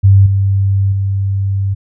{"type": "tone with level steps", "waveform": "sine", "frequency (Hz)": 98, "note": "G2", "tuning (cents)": 0, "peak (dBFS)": [-3, -9, -12], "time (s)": [0.03, 1.75], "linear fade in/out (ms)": 20, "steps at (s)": [0.26, 0.92], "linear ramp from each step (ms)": 5, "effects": []}